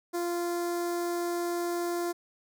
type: tone with notch filter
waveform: sawtooth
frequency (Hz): 346.8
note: F4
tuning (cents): -12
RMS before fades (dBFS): -31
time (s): 0.13-2.13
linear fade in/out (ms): 20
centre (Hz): 2800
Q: 0.75
effects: none